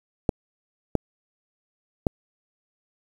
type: clicks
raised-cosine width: 2 ms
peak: -6 dBFS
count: 3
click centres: 0.292 / 0.953 / 2.068 s
effects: 7-bit